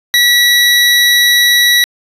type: tone pair together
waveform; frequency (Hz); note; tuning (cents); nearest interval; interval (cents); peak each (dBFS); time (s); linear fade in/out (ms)
square; 1941 / 3882; B6 / B7; -31 / -31; octave; 1200; -10; 0.14-1.84; 0
effects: resampled to 32000 Hz